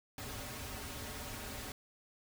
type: noise with comb filter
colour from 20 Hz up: pink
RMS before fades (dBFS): -44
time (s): 0.18-1.72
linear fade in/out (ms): 2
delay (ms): 5.9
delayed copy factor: -1
effects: none